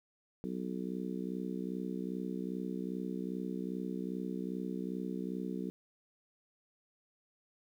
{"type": "harmonic tone", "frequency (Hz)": 62.5, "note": "B1", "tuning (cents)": 21, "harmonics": [3, 4, 5, 6, 7], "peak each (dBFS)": [-39, -41, -43, -45, -46], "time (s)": [0.44, 5.7], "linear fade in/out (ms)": 0, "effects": ["11-bit"]}